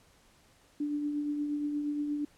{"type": "tone with tremolo", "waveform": "sine", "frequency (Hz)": 293.5, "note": "D4", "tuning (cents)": -1, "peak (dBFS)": -28, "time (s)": [0.8, 2.25], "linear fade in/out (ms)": 5, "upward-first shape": "triangle", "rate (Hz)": 8.5, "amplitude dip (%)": 40, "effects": ["pink hiss -63 dBFS RMS until 2.37 s", "low-pass 11000 Hz 12 dB/octave"]}